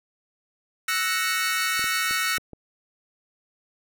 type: chord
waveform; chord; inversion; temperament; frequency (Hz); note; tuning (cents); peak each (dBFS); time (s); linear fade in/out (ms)
sawtooth; F# dominant seventh; third; equal; 1318.5 / 1480 / 1864.7 / 2217; E6 / F#6 / A#6 / C#7; 0 / 0 / 0 / 0; -25; 0.88-2.38; 5
type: clicks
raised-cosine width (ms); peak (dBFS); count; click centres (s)
2; -27; 5; 1.794 / 1.842 / 2.11 / 2.381 / 2.533
effects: none